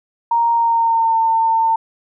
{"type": "tone with pitch glide", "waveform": "sine", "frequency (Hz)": [932.3, 902.6], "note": ["A#5", "A5"], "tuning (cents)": [0, 44], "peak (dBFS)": -12, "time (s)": [0.31, 1.76], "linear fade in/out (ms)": 5, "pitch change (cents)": -56, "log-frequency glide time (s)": [0.53, 1.16], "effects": []}